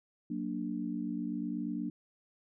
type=chord; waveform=sine; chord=Gb augmented; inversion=none; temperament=equal; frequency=185 / 233.1 / 293.7 Hz; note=Gb3 / Bb3 / D4; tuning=0 / 0 / 0 cents; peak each=-39 / -37 / -37 dBFS; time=0.3-1.9 s; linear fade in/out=5 ms; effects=none